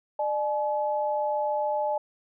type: tone pair together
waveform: sine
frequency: 600.2 / 853 Hz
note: D5 / G#5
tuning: +38 / +46 cents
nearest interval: tritone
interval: 608 cents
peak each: -27 dBFS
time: 0.19-1.98 s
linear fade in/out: 5 ms
effects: none